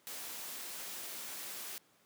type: noise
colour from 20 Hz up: white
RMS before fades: -44 dBFS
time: 0.07-1.78 s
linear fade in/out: 0 ms
effects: pink hiss -68 dBFS RMS until 2.05 s + high-pass 200 Hz 12 dB/octave

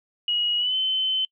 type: tone with pitch glide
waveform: sine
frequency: 2900 to 3060 Hz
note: F#7 to G7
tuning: -35 to -42 cents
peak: -21 dBFS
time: 0.28-1.25 s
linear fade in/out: 2 ms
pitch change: +93 cents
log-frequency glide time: 0.58-0.75 s
effects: noise-tail reverb RT60 0.1 s tail -25 dB re dry

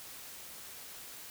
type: silence
effects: white hiss -48 dBFS RMS until 1.3 s

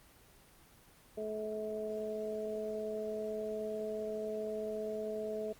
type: harmonic tone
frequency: 215.1 Hz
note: A3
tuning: 39 cents flat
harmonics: 1 / 2 / 3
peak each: -45 / -38 / -40 dBFS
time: 1.17-5.53 s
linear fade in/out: 10 ms
effects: pink hiss -61 dBFS RMS until 5.59 s + Opus 24 kbps

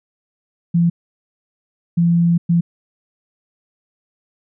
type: tone bursts at uneven times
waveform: sine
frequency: 170.4 Hz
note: F3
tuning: 42 cents flat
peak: -11 dBFS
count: 3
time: 0.74-0.9 / 1.97-2.38 / 2.49-2.61 s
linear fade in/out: 10 ms
effects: none

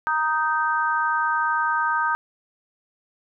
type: chord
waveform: sine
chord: Eb major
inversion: second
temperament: just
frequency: 933.4 / 1244.5 / 1555.6 Hz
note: Bb5 / Eb6 / G6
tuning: +2 / 0 / -14 cents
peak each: -24 dBFS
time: 0.07-2.15 s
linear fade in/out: 0 ms
effects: none

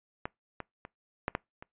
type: clicks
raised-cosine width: 0.5 ms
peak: -18 / -22 / -27 / -14 / -14 / -29 dBFS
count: 6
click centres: 0.255 / 0.603 / 0.851 / 1.281 / 1.351 / 1.625 s
effects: noise-tail reverb RT60 0.2 s tail -25 dB re dry + resampled to 8000 Hz

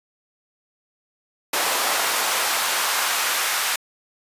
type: noise with high-pass filter sweep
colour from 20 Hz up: pink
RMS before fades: -22 dBFS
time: 1.53-3.76 s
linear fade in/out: 5 ms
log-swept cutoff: 670 to 1200 Hz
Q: 1
effects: resampled to 32000 Hz

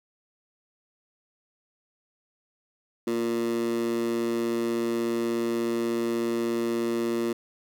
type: tone with high-pass filter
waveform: 15% pulse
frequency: 116.54 Hz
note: A#2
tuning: in tune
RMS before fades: -27 dBFS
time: 3.07-7.33 s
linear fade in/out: 5 ms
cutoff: 290 Hz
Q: 6.6
effects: none

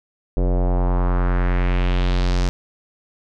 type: tone with low-pass filter sweep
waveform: square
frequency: 44.87 Hz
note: F1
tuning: 48 cents sharp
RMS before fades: -18 dBFS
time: 0.37-2.49 s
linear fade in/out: 0 ms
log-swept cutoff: 500 to 6000 Hz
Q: 2
effects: none

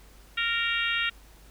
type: harmonic tone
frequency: 464.1 Hz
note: A#4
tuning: 8 cents flat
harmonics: 3 / 4 / 5 / 6 / 7 / 8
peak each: -31 / -31 / -32 / -30 / -34 / -36 dBFS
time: 0.37-1.1 s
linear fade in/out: 10 ms
effects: added 50 Hz sine -51 dBFS peak until 1.5 s + pink hiss -56 dBFS RMS until 1.5 s

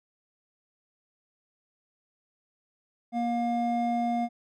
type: tone pair together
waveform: triangle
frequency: 236.9 / 710 Hz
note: A#3 / F5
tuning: +28 / +28 cents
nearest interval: octave + perfect fifth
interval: 1900 cents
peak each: -26 dBFS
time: 3.12-4.29 s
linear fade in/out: 50 ms
effects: none

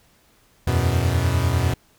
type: chord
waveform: 45% pulse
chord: E suspended second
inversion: none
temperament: equal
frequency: 82.41 / 92.5 / 123.47 Hz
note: E2 / F#2 / B2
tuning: 0 / 0 / 0 cents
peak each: -22 dBFS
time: 0.67-1.74 s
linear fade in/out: 5 ms
effects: pink hiss -58 dBFS RMS until 1.98 s

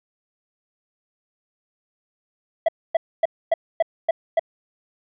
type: tone bursts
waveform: triangle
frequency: 659.3 Hz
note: E5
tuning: in tune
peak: -12 dBFS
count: 7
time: 2.66-4.395 s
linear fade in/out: 5 ms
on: 25 ms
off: 260 ms
effects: resampled to 8000 Hz

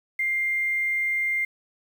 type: tone with quantisation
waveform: sine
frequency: 2100 Hz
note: C7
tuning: 6 cents sharp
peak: -22 dBFS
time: 0.19-1.45 s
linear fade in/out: 5 ms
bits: 8
effects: none

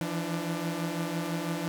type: tone cluster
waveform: sawtooth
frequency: 164 / 170 / 296.4 Hz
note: E3 / F3 / D4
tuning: -9 / -46 / +16 cents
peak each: -33 / -29 / -31 dBFS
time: 0.01-1.68 s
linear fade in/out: 0 ms
effects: none

